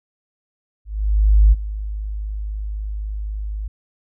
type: tone with ADSR envelope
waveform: sine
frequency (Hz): 51.91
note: G#1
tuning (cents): 0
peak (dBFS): -6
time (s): 0.85-3.68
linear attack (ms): 670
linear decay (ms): 29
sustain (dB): -17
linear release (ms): 6
effects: tanh soft clip ceiling -2 dBFS